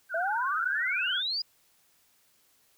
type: tone with vibrato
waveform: sine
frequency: 1493 Hz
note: F#6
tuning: 15 cents sharp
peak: -30 dBFS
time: 0.09-1.23 s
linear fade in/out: 50 ms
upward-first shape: triangle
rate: 19 Hz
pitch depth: 110 cents each way
type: exponential sweep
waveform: sine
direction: up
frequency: 636 to 4963 Hz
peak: -28 dBFS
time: 0.14-1.42 s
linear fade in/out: 5 ms
effects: white hiss -66 dBFS RMS until 2.77 s